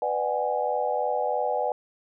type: chord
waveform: sine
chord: G# half-diminished seventh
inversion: first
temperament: just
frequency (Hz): 498.4 / 598 / 747.5 / 830.6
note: B4 / D5 / F#5 / G#5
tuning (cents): +16 / +31 / +17 / 0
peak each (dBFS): -29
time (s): 0.02-1.72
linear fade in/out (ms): 2
effects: none